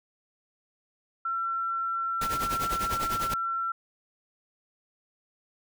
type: tone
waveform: sine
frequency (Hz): 1352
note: E6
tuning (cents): +43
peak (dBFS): -27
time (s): 1.25-3.72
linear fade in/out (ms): 5
type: noise with tremolo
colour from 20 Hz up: pink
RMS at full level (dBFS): -31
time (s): 2.21-3.34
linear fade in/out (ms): 5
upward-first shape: triangle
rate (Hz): 10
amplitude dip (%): 90
effects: none